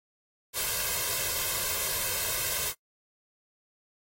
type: noise with comb filter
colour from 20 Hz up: white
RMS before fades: -30 dBFS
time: 0.53-2.74 s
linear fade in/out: 50 ms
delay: 1.9 ms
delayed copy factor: +0.8
effects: noise-tail reverb RT60 0.1 s tail -23 dB re dry + AAC 48 kbps